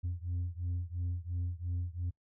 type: beating tone pair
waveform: sine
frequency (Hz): 86.9 / 89.8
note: F2 / F2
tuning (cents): -8 / +49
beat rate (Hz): 2.9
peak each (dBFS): -34 / -35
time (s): 0.03-2.11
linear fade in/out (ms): 20
effects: noise-tail reverb RT60 0.1 s tail -24 dB re dry + tanh soft clip ceiling -30 dBFS